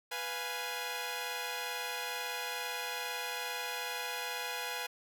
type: chord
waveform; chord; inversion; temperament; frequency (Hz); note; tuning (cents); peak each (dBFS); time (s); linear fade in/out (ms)
10% pulse; F diminished; second; equal; 493.9 / 698.5 / 830.6; Cb5 / F5 / Ab5; 0 / 0 / 0; -32 / -35 / -31; 0.11-4.87; 10
effects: none